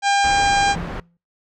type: harmonic tone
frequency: 801 Hz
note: G5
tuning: 37 cents sharp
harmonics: 1 / 2 / 3 / 4 / 5 / 6 / 7 / 8 / 9 / 10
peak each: -16 / -22 / -26 / -28 / -30 / -32 / -33 / -34 / -35 / -36 dBFS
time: 0.02-0.76 s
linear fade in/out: 50 ms
type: low-pass noise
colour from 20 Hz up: pink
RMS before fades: -29 dBFS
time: 0.24-1 s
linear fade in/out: 2 ms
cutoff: 1900 Hz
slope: 12 dB/octave
type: tone with exponential decay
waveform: triangle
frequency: 171 Hz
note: F3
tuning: 36 cents flat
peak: -22 dBFS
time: 0.76-1.17 s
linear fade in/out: 2 ms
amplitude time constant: 89 ms
effects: noise-tail reverb RT60 0.3 s tail -26 dB re dry